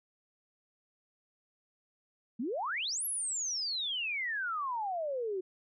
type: exponential two-way sweep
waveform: sine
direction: up then down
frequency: 210 to 11520 to 360.4 Hz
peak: -32 dBFS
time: 2.39-5.41 s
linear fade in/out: 10 ms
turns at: 3.05 s
effects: none